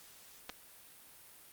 clicks, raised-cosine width 0.2 ms, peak -25 dBFS, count 2, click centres 0.494 / 0.498 s, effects white hiss -57 dBFS RMS until 1.52 s + Opus 48 kbps

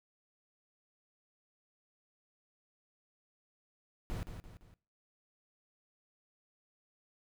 brown noise with echo, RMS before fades -38 dBFS, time 4.1-4.23 s, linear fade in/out 0 ms, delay 170 ms, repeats 3, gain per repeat -7 dB, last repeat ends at 4.74 s, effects noise-tail reverb RT60 0.4 s tail -21 dB re dry

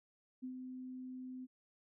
sine tone with ADSR envelope, 255.8 Hz, C4, 39 cents flat, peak -40 dBFS, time 0.42-1.47 s, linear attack 21 ms, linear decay 91 ms, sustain -4 dB, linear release 32 ms, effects none

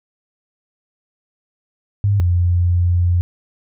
sine tone pair in turn, 101 / 87.97 Hz, G#2 / F2, -48 / +13 cents, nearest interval major second, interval 239 cents, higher first, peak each -12 dBFS, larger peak neither, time 2.04-2.2 / 2.2-3.21 s, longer second, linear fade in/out 0 ms, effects none

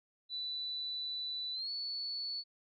sine tone with pitch glide, 3976 to 4437 Hz, B7 to C#8, +11 to +1 cents, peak -36 dBFS, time 0.29-2.44 s, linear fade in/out 50 ms, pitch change +190 cents, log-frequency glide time 1.53-1.71 s, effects MP3 96 kbps

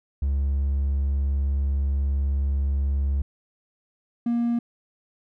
triangle tone pair in turn, 69.4 / 236.1 Hz, C#2 / A#3, +3 / +22 cents, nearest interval octave + major sixth, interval 2119 cents, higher second, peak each -18 dBFS, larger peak neither, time 0.22-3.22 / 4.26-4.59 s, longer first, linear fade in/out 5 ms, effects tanh soft clip ceiling -14 dBFS

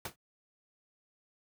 pink noise with exponential decay, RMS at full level -33 dBFS, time 0.05-0.16 s, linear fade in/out 5 ms, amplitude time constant 22 ms, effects high-pass 80 Hz 12 dB/octave

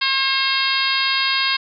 harmonic tone, 537 Hz, C5, 45 cents sharp, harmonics 2 / 3 / 4 / 5 / 6 / 7 / 8 / 9, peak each -25 / -25 / -25 / -25 / -25 / -25 / -25 / -25 dBFS, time 0.01-1.57 s, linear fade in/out 10 ms, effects none

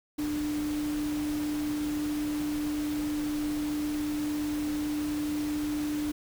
sine tone in noise, 298.3 Hz, D4, 27 cents sharp, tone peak -28 dBFS, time 0.18-6.12 s, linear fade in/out 10 ms, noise pink, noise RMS -41 dBFS, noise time 0.18-6.12 s, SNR +10 dB, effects none

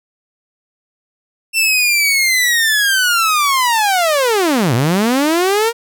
sawtooth linear two-way sweep, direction down then up, 2700 to 110 to 474.6 Hz, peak -8 dBFS, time 1.53-5.73 s, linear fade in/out 50 ms, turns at 4.74 s, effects none

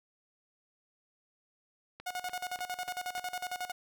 click train, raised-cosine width 0.3 ms, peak -29 dBFS, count 5, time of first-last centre 2-3.18 s, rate 3.39 Hz
sawtooth tone with tremolo, 726 Hz, F#5, 33 cents flat, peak -30 dBFS, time 2.06-3.72 s, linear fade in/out 10 ms, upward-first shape square, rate 11 Hz, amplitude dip 80%
effects none

